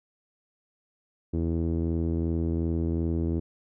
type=tone with low-pass filter; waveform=sawtooth; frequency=82.7 Hz; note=E2; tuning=6 cents sharp; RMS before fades=-27 dBFS; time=1.33-3.4 s; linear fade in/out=10 ms; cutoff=340 Hz; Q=2.6; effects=none